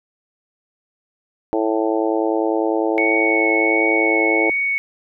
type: harmonic tone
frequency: 110 Hz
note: A2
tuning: in tune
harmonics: 3 / 4 / 5 / 6 / 7 / 8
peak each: -20 / -22 / -24 / -26 / -27 / -28 dBFS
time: 1.53-4.5 s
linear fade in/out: 0 ms
type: tone with vibrato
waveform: sine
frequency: 2217 Hz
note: C#7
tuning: in tune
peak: -17 dBFS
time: 2.98-4.78 s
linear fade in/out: 0 ms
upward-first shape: triangle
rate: 1.4 Hz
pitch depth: 14 cents each way
effects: none